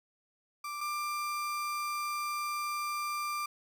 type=tone pair in turn; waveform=35% pulse; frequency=1176 / 1186.9 Hz; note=D6 / D6; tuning=+2 / +18 cents; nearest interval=unison; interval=16 cents; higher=second; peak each=-35 / -31 dBFS; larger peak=second; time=0.64-0.81 / 0.81-3.46 s; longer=second; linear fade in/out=5 ms; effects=none